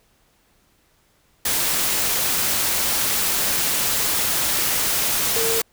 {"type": "tone in noise", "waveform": "sine", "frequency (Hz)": 454.3, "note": "A#4", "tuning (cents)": -45, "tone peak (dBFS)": -23, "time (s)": [5.36, 5.61], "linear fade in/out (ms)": 5, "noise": "white", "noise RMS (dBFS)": -21, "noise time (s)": [1.45, 5.62], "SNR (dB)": -5, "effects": ["pink hiss -61 dBFS RMS until 5.72 s"]}